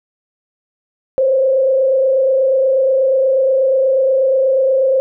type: tone with frequency modulation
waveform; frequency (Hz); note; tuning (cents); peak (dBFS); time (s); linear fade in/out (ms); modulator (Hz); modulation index
sine; 530; C5; +22; -10; 1.18-5; 0; 28.3; 0.59
effects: none